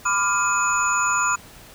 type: tone cluster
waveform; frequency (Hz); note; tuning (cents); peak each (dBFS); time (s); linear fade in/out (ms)
sine; 1003 / 1185 / 1402 / 2520 / 6910; B5 / D6 / F6 / D#7 / A8; +26 / +15 / +6 / +21 / -32; -25 / -24 / -23 / -30 / -24; 0.05-1.36; 10
effects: pink hiss -45 dBFS RMS until 1.74 s